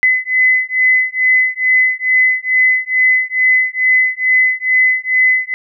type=beating tone pair; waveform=sine; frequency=2022 / 2024.3 Hz; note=B6 / B6; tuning=+40 / +42 cents; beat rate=2.3 Hz; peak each=-13 dBFS; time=0.03-5.54 s; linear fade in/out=0 ms; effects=none